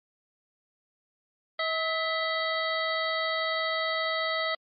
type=harmonic tone with a mistuned harmonic; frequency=642 Hz; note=E5; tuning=46 cents flat; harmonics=1 / 2 / 3 / 5 / 6 / 7; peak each=-31 / -32 / -31 / -38 / -36 / -38 dBFS; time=1.59-4.55 s; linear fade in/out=5 ms; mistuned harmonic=3; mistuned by=+52 cents; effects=MP3 32 kbps